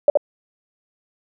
sine tone with echo, 582 Hz, D5, 16 cents flat, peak -8 dBFS, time 0.08-0.1 s, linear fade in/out 2 ms, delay 73 ms, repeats 1, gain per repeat -2 dB, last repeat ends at 0.173 s, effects none

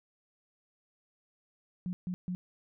sine tone bursts, 180.4 Hz, F#3, 44 cents flat, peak -32 dBFS, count 3, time 1.86-2.35 s, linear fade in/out 0 ms, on 70 ms, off 140 ms, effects none

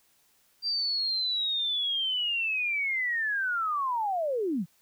sine linear sweep, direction down, 4745 to 147.9 Hz, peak -26 dBFS, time 0.62-4.66 s, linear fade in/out 50 ms, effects white hiss -66 dBFS RMS until 4.81 s

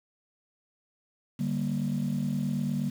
sine chord, G minor, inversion second, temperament just, 147 / 196 / 235.2 Hz, D3 / G3 / Bb3, +2 / 0 / +16 cents, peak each -30 dBFS, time 1.39-2.9 s, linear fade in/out 10 ms, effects tanh soft clip ceiling -21 dBFS + 8-bit

